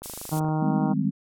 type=click train; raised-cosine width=1 ms; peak=-25 dBFS; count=13; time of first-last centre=0.02-0.487 s; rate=25.7 Hz
type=noise; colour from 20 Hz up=violet; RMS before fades=-31 dBFS; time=0.03-0.4 s; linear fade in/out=10 ms
type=harmonic tone; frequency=155.56 Hz; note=D#3; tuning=in tune; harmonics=1 / 2 / 3 / 4 / 5 / 6 / 7 / 8 / 9; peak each=-24 / -29 / -38 / -37 / -32 / -36 / -41 / -46 / -45 dBFS; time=0.31-0.94 s; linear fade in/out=20 ms
type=chord; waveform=sine; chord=Ab major seventh; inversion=second; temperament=just; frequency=155.74 / 194.67 / 207.7 / 259.6 Hz; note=Eb3 / G3 / Ab3 / C4; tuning=+2 / -12 / 0 / -13 cents; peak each=-27 dBFS; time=0.61-1.11 s; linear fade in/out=20 ms
effects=low-pass 11000 Hz 12 dB/octave